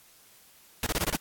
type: noise bursts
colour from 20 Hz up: pink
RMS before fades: -28 dBFS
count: 6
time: 0.83-1.16 s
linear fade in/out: 2 ms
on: 35 ms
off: 24 ms
effects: white hiss -57 dBFS RMS until 1.2 s + AAC 64 kbps